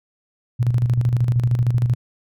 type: tone with tremolo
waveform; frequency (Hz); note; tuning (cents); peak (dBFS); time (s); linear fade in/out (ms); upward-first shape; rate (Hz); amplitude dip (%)
sine; 120.9; B2; -36; -13; 0.59-1.95; 20; square; 13; 55
effects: none